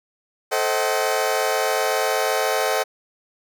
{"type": "chord", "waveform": "sawtooth", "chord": "A diminished seventh", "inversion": "none", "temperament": "just", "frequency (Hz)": [440, 528, 633.6, 760.3], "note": ["A4", "C5", "Eb5", "Gb5"], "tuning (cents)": [0, 16, 31, 47], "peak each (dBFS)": -21, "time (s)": [0.51, 2.84], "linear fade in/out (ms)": 20, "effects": []}